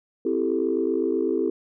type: chord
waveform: sine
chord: A minor seventh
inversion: first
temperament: equal with one note detuned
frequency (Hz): 261.6 / 332.5 / 392 / 440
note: C4 / E4 / G4 / A4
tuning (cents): 0 / +15 / 0 / 0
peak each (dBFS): -28 / -25 / -25 / -27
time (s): 0.25-1.5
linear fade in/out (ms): 5
effects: tanh soft clip ceiling -11 dBFS